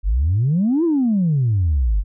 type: exponential two-way sweep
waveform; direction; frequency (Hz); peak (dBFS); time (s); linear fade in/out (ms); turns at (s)
sine; up then down; 44.17 to 349.6 to 44.17; -13; 0.03-2.04; 50; 0.84
effects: tanh soft clip ceiling -11 dBFS